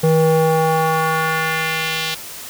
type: tone with band-pass filter sweep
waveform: square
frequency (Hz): 160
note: D#3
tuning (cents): +49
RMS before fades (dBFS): -17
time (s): 0.03-2.15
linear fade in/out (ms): 10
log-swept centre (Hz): 380 to 3700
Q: 1.5
effects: white hiss -33 dBFS RMS until 2.49 s